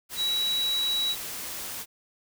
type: tone in noise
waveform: sine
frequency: 3900 Hz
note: B7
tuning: 23 cents flat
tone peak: -24 dBFS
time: 0.16-1.16 s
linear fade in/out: 50 ms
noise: white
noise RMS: -36 dBFS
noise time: 0.09-1.86 s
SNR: +9 dB
effects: none